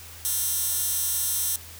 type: tone with high-pass filter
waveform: 15% pulse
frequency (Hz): 354.9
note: F4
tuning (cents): +28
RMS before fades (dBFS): -26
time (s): 0.25-1.56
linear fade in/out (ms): 0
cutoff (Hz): 9300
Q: 0.8
effects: added 83 Hz sine -46 dBFS peak until 1.79 s + white hiss -44 dBFS RMS until 1.79 s